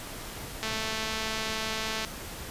click train, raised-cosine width 0.2 ms, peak -15 dBFS, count 313, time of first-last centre 0.63-2.048 s, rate 220 Hz, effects pink hiss -40 dBFS RMS until 2.5 s + resampled to 32000 Hz

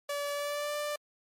sawtooth tone with pitch glide, 575 to 591.2 Hz, D5 to D5, -37 to +11 cents, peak -28 dBFS, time 0.09-0.96 s, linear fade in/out 5 ms, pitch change +48 cents, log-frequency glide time 0.33-0.75 s, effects MP3 64 kbps

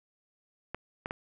clicks, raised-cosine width 0.5 ms, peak -20 dBFS, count 3, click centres 0.746 / 1.059 / 1.109 s, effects none

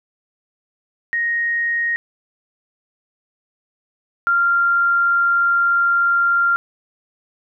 sine tone pair in turn, 1870 / 1388.4 Hz, A#6 / F6, +5 / -11 cents, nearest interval perfect fourth, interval 516 cents, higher first, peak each -17 / -13 dBFS, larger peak second, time 1.13-1.96 / 4.27-6.56 s, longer second, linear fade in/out 0 ms, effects none

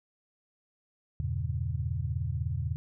sine chord, E diminished seventh, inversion none, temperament just, 82.41 / 98.89 / 118.67 / 142.4 Hz, E2 / G2 / Bb2 / Db3, 0 / +16 / +31 / +47 cents, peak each -33 / -36 / -34 / -36 dBFS, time 1.2-2.76 s, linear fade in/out 0 ms, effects none

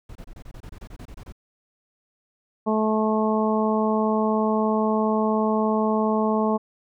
brown noise bursts, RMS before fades -39 dBFS, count 14, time 0.09-1.324 s, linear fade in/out 5 ms, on 64 ms, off 26 ms
harmonic tone, 217 Hz, A3, 24 cents flat, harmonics 1 / 2 / 3 / 4 / 5, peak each -22 / -25 / -27 / -28 / -29 dBFS, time 2.66-6.58 s, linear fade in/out 20 ms
effects none

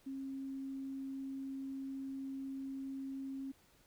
sine tone, 269.6 Hz, C#4, 48 cents flat, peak -40 dBFS, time 0.06-3.52 s, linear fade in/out 10 ms, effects pink hiss -68 dBFS RMS until 3.86 s

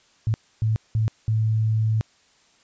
sine tone bursts at uneven times, 110 Hz, A2, in tune, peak -18 dBFS, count 4, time 0.27-0.34 / 0.62-0.76 / 0.95-1.08 / 1.28-2.01 s, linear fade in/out 0 ms, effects white hiss -59 dBFS RMS until 2.63 s + resampled to 16000 Hz

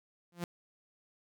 sawtooth tone with exponential growth, 173.5 Hz, F3, 11 cents flat, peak -28 dBFS, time 0.32-0.44 s, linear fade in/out 2 ms, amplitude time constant 26 ms, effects none

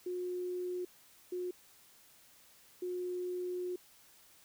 sine tone bursts at uneven times, 360.2 Hz, F#4, 46 cents flat, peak -35 dBFS, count 3, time 0.06-0.85 / 1.32-1.51 / 2.82-3.76 s, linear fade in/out 5 ms, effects white hiss -62 dBFS RMS until 4.44 s

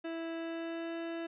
30% pulse tone with pitch glide, 329.6 to 333 Hz, E4 to E4, 0 to +18 cents, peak -34 dBFS, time 0.04-1.27 s, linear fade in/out 10 ms, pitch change +18 cents, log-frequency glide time 0.36-0.97 s, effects resampled to 8000 Hz

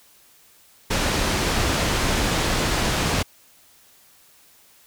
pink low-pass noise, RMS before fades -22 dBFS, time 0.9-3.23 s, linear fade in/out 10 ms, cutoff 7300 Hz, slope 12 dB/octave, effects white hiss -54 dBFS RMS until 4.86 s

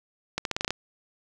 accelerating click train, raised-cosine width 0.2 ms, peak -10 dBFS, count 8, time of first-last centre 0.38-0.706 s, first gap 72 ms, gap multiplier 0.85, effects none

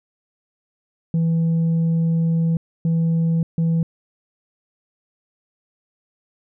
sine tone bursts at uneven times, 164.81 Hz, E3, in tune, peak -13 dBFS, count 3, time 1.14-2.57 / 2.85-3.43 / 3.58-3.83 s, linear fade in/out 2 ms, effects tanh soft clip ceiling -15 dBFS

